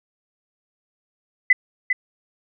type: tone with echo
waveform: sine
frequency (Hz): 2011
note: B6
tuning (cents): +31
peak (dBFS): -9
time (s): 1.5-1.53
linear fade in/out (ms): 5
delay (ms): 400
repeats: 1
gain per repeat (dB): -7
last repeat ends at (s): 1.93
effects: none